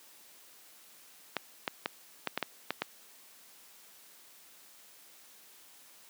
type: clicks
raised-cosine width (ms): 0.3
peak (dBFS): -14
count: 8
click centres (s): 1.367 / 1.678 / 1.859 / 2.273 / 2.376 / 2.427 / 2.706 / 2.82
effects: white hiss -57 dBFS RMS until 6.09 s + high-pass 200 Hz 12 dB/octave